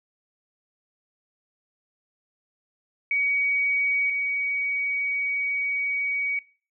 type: tone pair in turn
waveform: sine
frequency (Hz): 2257 / 2257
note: C#7 / C#7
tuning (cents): +31 / +31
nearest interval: unison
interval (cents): 0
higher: neither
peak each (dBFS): -21 / -24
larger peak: first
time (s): 3.11-4.1 / 4.1-6.39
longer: second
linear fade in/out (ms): 2
effects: noise-tail reverb RT60 0.4 s tail -21 dB re dry